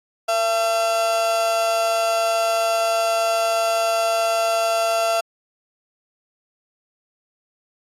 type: tone with amplitude modulation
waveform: 35% pulse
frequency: 675 Hz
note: E5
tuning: 41 cents sharp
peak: -14 dBFS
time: 0.28-5.21 s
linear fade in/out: 10 ms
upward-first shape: sine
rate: 211 Hz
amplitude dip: 45%
effects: low-pass 11000 Hz 12 dB/octave + AAC 48 kbps